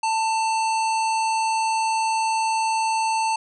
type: harmonic tone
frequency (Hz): 890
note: A5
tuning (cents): +20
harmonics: 1 / 3 / 5 / 7 / 9 / 10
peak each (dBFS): -20 / -30 / -34 / -37 / -39 / -40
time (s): 0.03-3.36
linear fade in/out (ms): 5
effects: none